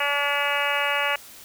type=harmonic tone; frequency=286.2 Hz; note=D4; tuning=45 cents flat; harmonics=2 / 3 / 4 / 5 / 6 / 7 / 8 / 9 / 10; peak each=-30 / -30 / -30 / -30 / -30 / -30 / -30 / -30 / -30 dBFS; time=0-1.16 s; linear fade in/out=5 ms; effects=white hiss -45 dBFS RMS until 1.44 s

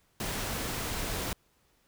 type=noise; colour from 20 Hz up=pink; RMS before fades=-34 dBFS; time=0.2-1.33 s; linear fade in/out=2 ms; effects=pink hiss -69 dBFS RMS until 1.87 s

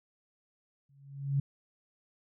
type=tone with exponential growth; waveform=sine; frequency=139.1 Hz; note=C#3; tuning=6 cents sharp; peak=-23 dBFS; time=0.89-1.4 s; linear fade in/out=5 ms; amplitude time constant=110 ms; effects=none

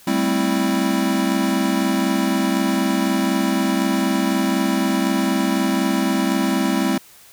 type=chord; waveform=square; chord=A minor seventh; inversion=third; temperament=equal; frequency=196 / 220 / 261.6 / 329.6 Hz; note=G3 / A3 / C4 / E4; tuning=0 / 0 / 0 / 0 cents; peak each=-23 / -26 / -22 / -24 dBFS; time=0.07-6.98 s; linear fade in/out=5 ms; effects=white hiss -47 dBFS RMS until 7.32 s

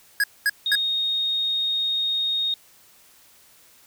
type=tone bursts; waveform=square; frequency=1658 Hz; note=G#6; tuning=3 cents flat; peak=-18 dBFS; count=3; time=0.2-0.754 s; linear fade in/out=2 ms; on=38 ms; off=220 ms
type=tone; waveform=sine; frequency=3717 Hz; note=A#7; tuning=6 cents flat; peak=-21 dBFS; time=0.66-2.54 s; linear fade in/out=2 ms
effects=white hiss -54 dBFS RMS until 3.86 s

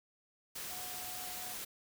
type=tone in noise; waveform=sine; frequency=730 Hz; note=F#5; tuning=24 cents flat; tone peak=-50 dBFS; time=0.7-1.54 s; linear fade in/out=10 ms; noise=white; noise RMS=-43 dBFS; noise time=0.55-1.65 s; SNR=-10 dB; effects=none

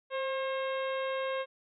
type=harmonic tone with a mistuned harmonic; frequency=537 Hz; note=C5; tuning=45 cents sharp; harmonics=1 / 2 / 3 / 4 / 5 / 6 / 7; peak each=-32 / -38 / -42 / -44 / -46 / -48 / -49 dBFS; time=0.1-1.46 s; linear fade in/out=50 ms; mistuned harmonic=1; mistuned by=-28 cents; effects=none

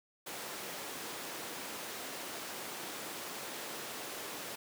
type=high-pass noise; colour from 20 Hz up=pink; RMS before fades=-43 dBFS; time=0.26-4.56 s; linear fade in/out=10 ms; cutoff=300 Hz; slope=12 dB/octave; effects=none

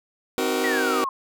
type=chord; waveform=sawtooth; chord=C half-diminished seventh; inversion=none; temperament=just; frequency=261.6 / 314 / 376.7 / 470.9 Hz; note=C4 / Eb4 / Gb4 / Bb4; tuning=0 / +16 / +31 / +18 cents; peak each=-24 / -26 / -22 / -22 dBFS; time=0.38-1.04 s; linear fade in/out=0 ms
type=exponential sweep; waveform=sine; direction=down; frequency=1975.5 to 1046.5 Hz; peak=-24 dBFS; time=0.64-1.09 s; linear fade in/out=2 ms
effects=none

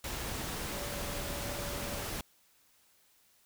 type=tone in noise; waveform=sine; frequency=574 Hz; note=D5; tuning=40 cents flat; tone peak=-45 dBFS; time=0.72-2.05 s; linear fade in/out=2 ms; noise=pink; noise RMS=-38 dBFS; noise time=0.04-2.21 s; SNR=-10 dB; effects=white hiss -67 dBFS RMS until 3.45 s

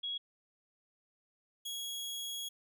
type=tone pair in turn; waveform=sine / sawtooth; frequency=3322 / 3322 Hz; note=G#7 / G#7; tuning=0 / 0 cents; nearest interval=unison; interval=0 cents; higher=neither; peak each=-35 / -35 dBFS; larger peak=neither; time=0.03-0.18 / 1.65-2.49 s; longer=second; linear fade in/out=10 ms; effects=none

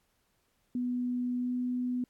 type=tone with pitch glide; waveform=sine; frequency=246.9 to 248.6 Hz; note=B3 to B3; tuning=0 to +12 cents; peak=-29 dBFS; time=0.75-2.04 s; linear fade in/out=2 ms; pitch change=+12 cents; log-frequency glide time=1.38-1.53 s; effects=pink hiss -74 dBFS RMS until 2.09 s + AAC 64 kbps

